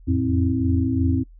sine tone cluster, 85.3 / 88.3 / 110.6 / 262.8 / 323.2 Hz, F2 / F2 / A2 / C4 / E4, -40 / +20 / +9 / +8 / -34 cents, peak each -24 / -26 / -26 / -21 / -28 dBFS, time 0.07-1.24 s, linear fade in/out 20 ms, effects noise-tail reverb RT60 0.1 s tail -21 dB re dry + added 41 Hz sine -43 dBFS peak until 1.39 s

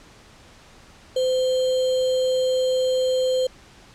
sine tone with sample-and-hold, 513 Hz, C5, 34 cents flat, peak -18 dBFS, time 1.16-3.47 s, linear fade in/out 5 ms, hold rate 3675 Hz, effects pink hiss -49 dBFS RMS until 3.94 s + low-pass 7000 Hz 12 dB/octave

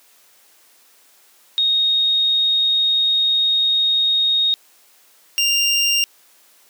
sine / 25% pulse tone pair in turn, 3729 / 2792 Hz, A#7 / F7, 0 / -1 cents, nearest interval perfect fourth, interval 501 cents, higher first, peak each -14 / -11 dBFS, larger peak second, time 1.58-4.54 / 5.38-6.04 s, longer first, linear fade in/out 0 ms, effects white hiss -53 dBFS RMS until 6.69 s + high-pass 300 Hz 12 dB/octave

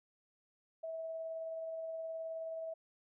sine tone with tremolo, 650 Hz, E5, 24 cents flat, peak -38 dBFS, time 0.83-2.74 s, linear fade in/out 10 ms, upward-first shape triangle, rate 19 Hz, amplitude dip 25%, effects none

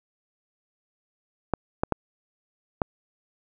clicks, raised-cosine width 1 ms, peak -8 dBFS, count 4, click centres 1.537 / 1.835 / 1.923 / 2.818 s, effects none

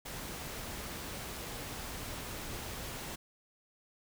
pink noise, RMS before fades -42 dBFS, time 0.05-3.16 s, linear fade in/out 10 ms, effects none

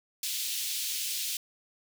pink high-pass noise, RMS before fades -33 dBFS, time 0.23-1.37 s, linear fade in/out 2 ms, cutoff 3000 Hz, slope 24 dB/octave, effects none

